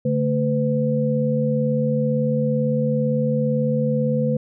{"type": "tone cluster", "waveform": "sine", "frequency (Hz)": [143.4, 221.3, 504], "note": ["D3", "A3", "B4"], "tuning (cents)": [-41, 10, 35], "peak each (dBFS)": -22, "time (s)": [0.05, 4.37], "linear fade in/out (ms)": 5, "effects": []}